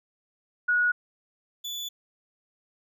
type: tone pair in turn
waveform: sine / 35% pulse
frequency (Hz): 1457 / 3465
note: F#6 / A7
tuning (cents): -27 / -27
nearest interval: octave + minor third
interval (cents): 1500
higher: second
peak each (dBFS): -20 / -30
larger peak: first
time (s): 0.68-0.92 / 1.64-1.89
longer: second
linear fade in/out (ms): 10
effects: none